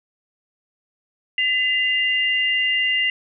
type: tone pair together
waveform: sine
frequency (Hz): 2024 / 2800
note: B6 / F7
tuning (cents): +42 / +4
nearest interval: tritone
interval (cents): 562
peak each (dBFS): -20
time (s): 1.38-3.1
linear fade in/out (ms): 2
effects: none